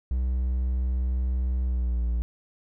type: tone with pitch glide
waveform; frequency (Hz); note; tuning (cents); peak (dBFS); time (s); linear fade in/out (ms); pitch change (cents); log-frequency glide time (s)
triangle; 63 to 58.78; B1 to A#1; +35 to +15; -21; 0.11-2.22; 0; -120; 1.65-2.04
effects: none